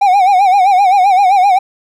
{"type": "tone with vibrato", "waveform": "triangle", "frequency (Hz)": 770, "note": "G5", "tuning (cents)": -31, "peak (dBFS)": -4, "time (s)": [0.01, 1.59], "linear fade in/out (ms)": 10, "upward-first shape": "sine", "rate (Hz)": 7.7, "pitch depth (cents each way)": 110, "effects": []}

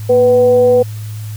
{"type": "tone with frequency modulation", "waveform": "sine", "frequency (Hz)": 495.1, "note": "B4", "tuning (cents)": 4, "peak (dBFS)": -6, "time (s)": [0.09, 0.83], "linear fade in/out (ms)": 10, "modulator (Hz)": 262, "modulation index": 0.32, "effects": ["added 107 Hz sine -22 dBFS peak until 1.36 s", "white hiss -39 dBFS RMS until 1.36 s"]}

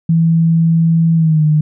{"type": "tone with pitch glide", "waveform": "sine", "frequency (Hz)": [164.6, 152.69], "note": ["E3", "D#3"], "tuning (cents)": [-2, -32], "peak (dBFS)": -8, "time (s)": [0.09, 1.61], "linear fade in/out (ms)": 5, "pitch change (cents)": -130, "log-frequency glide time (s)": [1.15, 1.44], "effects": []}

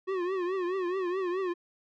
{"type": "tone with vibrato", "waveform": "square", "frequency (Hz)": 367, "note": "F#4", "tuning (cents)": -14, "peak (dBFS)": -29, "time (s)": [0.07, 1.54], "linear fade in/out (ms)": 20, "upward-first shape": "triangle", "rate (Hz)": 4.7, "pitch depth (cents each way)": 120, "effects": ["low-pass 2000 Hz 12 dB/octave"]}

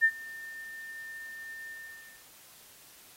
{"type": "tone with ADSR envelope", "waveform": "sine", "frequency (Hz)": 1800, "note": "A6", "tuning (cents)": 39, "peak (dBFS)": -17, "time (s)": [0.01, 2.24], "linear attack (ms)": 33, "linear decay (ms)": 61, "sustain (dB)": -23, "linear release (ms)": 540, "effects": ["white hiss -55 dBFS RMS until 3.16 s", "AAC 48 kbps"]}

